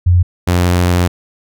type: tone pair in turn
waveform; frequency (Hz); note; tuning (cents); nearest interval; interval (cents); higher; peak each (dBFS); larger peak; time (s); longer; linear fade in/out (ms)
sine / sawtooth; 88.7 / 88.7; F2 / F2; +27 / +27; unison; 0; neither; -6; neither; 0.06-0.23 / 0.47-1.08; second; 10
effects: none